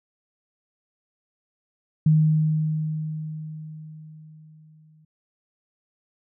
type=tone with exponential decay; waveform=sine; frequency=155.56 Hz; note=D#3; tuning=in tune; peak=-13 dBFS; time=2.06-5.05 s; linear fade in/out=5 ms; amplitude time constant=650 ms; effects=none